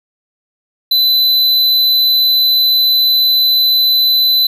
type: tone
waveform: square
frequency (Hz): 4013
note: B7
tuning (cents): +27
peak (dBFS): -9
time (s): 0.91-4.47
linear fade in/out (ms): 5
effects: none